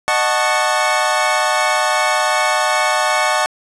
25% pulse chord, D# half-diminished seventh, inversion none, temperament equal with one note detuned, 612.6 / 740 / 880 / 1108.7 Hz, D#5 / F#5 / A5 / C#6, -27 / 0 / 0 / 0 cents, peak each -16 dBFS, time 0.08-3.46 s, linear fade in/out 0 ms, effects resampled to 24000 Hz + 7-bit

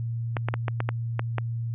clicks, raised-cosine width 0.5 ms, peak -12 dBFS, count 8, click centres 0.368 / 0.486 / 0.54 / 0.682 / 0.804 / 0.89 / 1.194 / 1.383 s, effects added 116 Hz sine -27 dBFS peak until 1.74 s + resampled to 8000 Hz

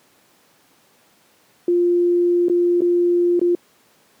sine tone with dropouts, 349.8 Hz, F4, 3 cents sharp, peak -13 dBFS, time 1.68-3.55 s, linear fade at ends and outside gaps 2 ms, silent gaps 2.484-2.497 / 2.807-2.818 / 3.394-3.414 s, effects pink hiss -56 dBFS RMS until 4.2 s + high-pass 200 Hz 12 dB/octave

